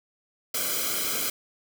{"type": "noise with comb filter", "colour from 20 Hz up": "white", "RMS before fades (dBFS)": -28, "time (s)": [0.54, 1.3], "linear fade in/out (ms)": 5, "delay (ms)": 1.1, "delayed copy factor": -0.95, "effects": []}